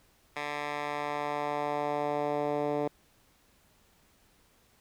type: tone with band-pass filter sweep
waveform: 10% pulse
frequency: 146.83 Hz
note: D3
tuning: in tune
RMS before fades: -32 dBFS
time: 0.36-2.88 s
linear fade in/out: 5 ms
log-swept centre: 1800 to 450 Hz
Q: 1.1
effects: pink hiss -65 dBFS RMS until 4.8 s